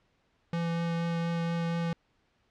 square tone with vibrato, 168.4 Hz, E3, 37 cents sharp, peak -29 dBFS, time 0.53-1.93 s, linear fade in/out 2 ms, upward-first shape triangle, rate 4.2 Hz, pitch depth 10 cents each way, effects pink hiss -71 dBFS RMS until 2.5 s + low-pass 4000 Hz 12 dB/octave

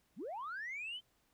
sine linear sweep, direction up, 142.6 to 3136 Hz, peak -39 dBFS, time 0.16-1.01 s, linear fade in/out 50 ms, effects tanh soft clip ceiling -37 dBFS + pink hiss -75 dBFS RMS until 1.33 s

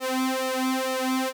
sawtooth tone with flanger, 260 Hz, C4, 11 cents flat, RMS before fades -26 dBFS, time 0-1.33 s, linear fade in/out 50 ms, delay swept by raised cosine 1.6 to 3 ms, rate 2.2 Hz, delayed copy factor +0.95, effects none

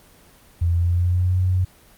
sine tone with pitch glide, 85.3 to 91.95 Hz, F2 to F#2, -40 to -10 cents, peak -16 dBFS, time 0.61-1.65 s, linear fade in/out 10 ms, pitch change +130 cents, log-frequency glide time 0.72-1.38 s, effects pink hiss -51 dBFS RMS until 1.97 s + Opus 24 kbps

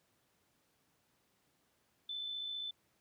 sine tone with amplitude modulation, 3518 Hz, A7, 1 cent flat, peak -37 dBFS, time 2.09-2.71 s, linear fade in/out 5 ms, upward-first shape sine, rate 55 Hz, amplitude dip 35%, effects pink hiss -75 dBFS RMS until 3 s + high-pass 100 Hz 12 dB/octave

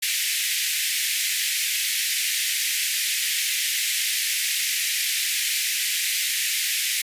pink high-pass noise, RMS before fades -24 dBFS, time 0.02-7.02 s, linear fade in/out 10 ms, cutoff 1900 Hz, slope 48 dB/octave, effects resampled to 32000 Hz

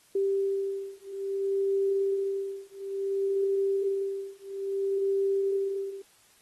sine beating tone pair, 392 / 392.59 Hz, G4 / G4, 0 / +3 cents, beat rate 0.59 Hz, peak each -29 dBFS, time 0.15-6.02 s, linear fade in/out 5 ms, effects white hiss -61 dBFS RMS until 6.41 s + AAC 32 kbps

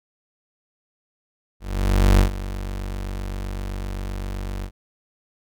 35% pulse tone with ADSR envelope, 47.75 Hz, G1, 45 cents flat, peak -9 dBFS, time 1.6-4.71 s, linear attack 590 ms, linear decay 110 ms, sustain -16 dB, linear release 73 ms, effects none

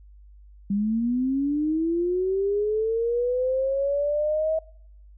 sine linear sweep, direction up, 196.3 to 642 Hz, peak -21 dBFS, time 0.7-4.59 s, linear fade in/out 5 ms, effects noise-tail reverb RT60 0.7 s tail -25 dB re dry + added 50 Hz sine -46 dBFS peak until 5.17 s

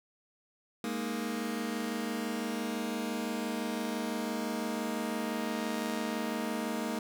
sawtooth chord, Ab suspended second, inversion none, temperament just, 207.7 / 233.6 / 311.5 Hz, Ab3 / Bb3 / Eb4, 0 / +4 / +2 cents, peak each -34 / -31 / -35 dBFS, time 0.84-6.99 s, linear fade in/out 2 ms, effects none

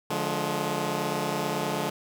10% pulse chord, D diminished, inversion none, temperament just, 146.83 / 176.2 / 211.4 Hz, D3 / F3 / Ab3, 0 / +16 / +31 cents, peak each -23 / -24 / -23 dBFS, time 0.1-1.9 s, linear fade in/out 5 ms, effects none

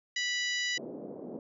harmonic tone, 983 Hz, B5, 8 cents flat, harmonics 2 / 3 / 4 / 5 / 6 / 7, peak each -32 / -36 / -38 / -40 / -42 / -43 dBFS, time 0.16-0.78 s, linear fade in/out 5 ms
pink band-pass noise, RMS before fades -42 dBFS, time 0.77-1.39 s, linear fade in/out 2 ms, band 220 to 540 Hz, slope 24 dB/octave
effects none

